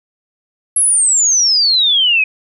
sine exponential sweep, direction down, 11175 to 2489 Hz, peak -9 dBFS, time 0.76-2.24 s, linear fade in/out 5 ms, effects none

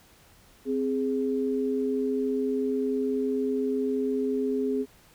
sine tone pair together, 261.3 / 415.3 Hz, C4 / G#4, -2 / 0 cents, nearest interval minor sixth, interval 802 cents, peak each -27 dBFS, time 0.65-4.86 s, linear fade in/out 50 ms, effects pink hiss -57 dBFS RMS until 5.14 s

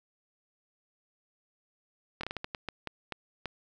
slowing click train, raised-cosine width 0.3 ms, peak -19 dBFS, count 11, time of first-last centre 2.21-3.457 s, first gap 24 ms, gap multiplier 1.34, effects none

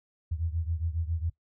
sine beating tone pair, 80.4 / 87.7 Hz, E2 / F2, -43 / +8 cents, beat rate 7.3 Hz, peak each -30 / -33 dBFS, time 0.31-1.3 s, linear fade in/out 10 ms, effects noise-tail reverb RT60 0.1 s tail -18 dB re dry

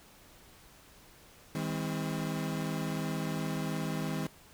35% pulse tone cluster, 158.5 / 201.4 / 258.3 Hz, D#3 / G3 / C4, +32 / +47 / -22 cents, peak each -33 / -36 / -37 dBFS, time 1.55-4.27 s, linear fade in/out 2 ms, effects pink hiss -57 dBFS RMS until 4.53 s

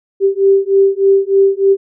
sine beating tone pair, 390 / 393.3 Hz, G4 / G4, -9 / +6 cents, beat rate 3.3 Hz, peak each -11 dBFS, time 0.2-1.77 s, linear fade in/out 50 ms, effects none

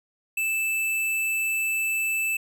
square tone, 2637 Hz, E7, in tune, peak -24 dBFS, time 0.37-2.37 s, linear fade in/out 5 ms, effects none

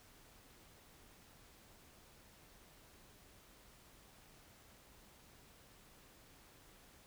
silence, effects pink hiss -63 dBFS RMS until 7.06 s

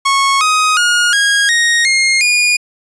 sawtooth tone with pitch steps, 1099 / 1255.1 / 1433.5 / 1637.2 / 1869.8 / 2135 / 2439 Hz, C#6 / D#6 / F6 / G#6 / A#6 / C7 / D#7, -15 / +15 / +45 / -25 / +5 / +34 / -35 cents, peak -6 dBFS, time 0.05-2.57 s, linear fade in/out 10 ms, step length 360 ms, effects resampled to 22050 Hz

